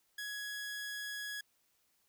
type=tone; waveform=sawtooth; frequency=1672 Hz; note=G#6; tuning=11 cents sharp; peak=-36 dBFS; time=0.18-1.41 s; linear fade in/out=5 ms; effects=white hiss -75 dBFS RMS until 2.08 s